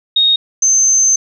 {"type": "tone pair in turn", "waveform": "sine", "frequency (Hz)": [3729, 6242], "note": ["A#7", "G8"], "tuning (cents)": [0, -8], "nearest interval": "major sixth", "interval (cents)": 892, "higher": "second", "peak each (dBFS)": -8, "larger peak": "neither", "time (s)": [[0.16, 0.36], [0.62, 1.16]], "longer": "second", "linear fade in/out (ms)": 5, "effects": []}